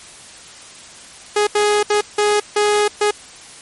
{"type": "tone bursts at uneven times", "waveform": "sawtooth", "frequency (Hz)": 416.5, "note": "G#4", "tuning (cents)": 5, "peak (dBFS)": -9, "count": 6, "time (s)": [[1.36, 1.47], [1.55, 1.83], [1.9, 2.01], [2.18, 2.4], [2.56, 2.88], [3.01, 3.11]], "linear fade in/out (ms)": 5, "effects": ["white hiss -39 dBFS RMS until 3.61 s", "MP3 48 kbps"]}